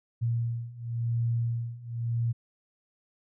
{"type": "beating tone pair", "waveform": "sine", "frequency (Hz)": [116.54, 117.48], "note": ["A#2", "A#2"], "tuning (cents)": [0, 14], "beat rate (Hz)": 0.94, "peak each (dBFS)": [-31, -29], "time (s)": [0.21, 2.33], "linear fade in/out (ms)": 20, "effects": []}